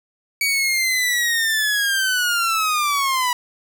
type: linear sweep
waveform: sawtooth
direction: down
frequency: 2272 to 970 Hz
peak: -14 dBFS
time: 0.41-3.33 s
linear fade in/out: 2 ms
effects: none